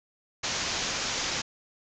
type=low-pass noise; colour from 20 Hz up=white; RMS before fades=-31 dBFS; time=0.43-1.42 s; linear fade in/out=10 ms; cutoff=7000 Hz; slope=96 dB/octave; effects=none